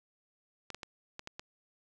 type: clicks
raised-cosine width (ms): 0.2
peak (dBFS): -24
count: 6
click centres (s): 0.703 / 0.746 / 0.832 / 1.194 / 1.274 / 1.395
effects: none